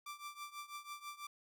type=tone with tremolo; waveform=sawtooth; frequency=1174.7 Hz; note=D6; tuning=in tune; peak=-39 dBFS; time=0.06-1.27 s; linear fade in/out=5 ms; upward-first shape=triangle; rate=6.1 Hz; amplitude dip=90%; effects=none